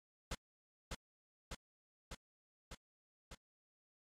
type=noise with echo; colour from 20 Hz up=pink; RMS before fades=-41 dBFS; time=0.31-0.35 s; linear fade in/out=5 ms; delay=600 ms; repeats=5; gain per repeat=-2 dB; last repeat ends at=3.35 s; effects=low-pass 8000 Hz 12 dB/octave + AAC 64 kbps